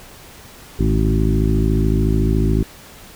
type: harmonic tone with a mistuned harmonic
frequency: 53.9 Hz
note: A1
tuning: 35 cents flat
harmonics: 1 / 2 / 3 / 4 / 5 / 6 / 7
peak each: -17 / -20 / -22 / -23 / -24 / -25 / -25 dBFS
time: 0.79-2.63 s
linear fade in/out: 5 ms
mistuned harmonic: 3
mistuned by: -49 cents
effects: pink hiss -41 dBFS RMS until 3.15 s